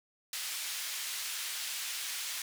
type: band-pass noise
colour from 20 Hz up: pink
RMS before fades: -38 dBFS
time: 0.33-2.42 s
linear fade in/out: 2 ms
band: 2400 to 15000 Hz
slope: 12 dB/octave
effects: none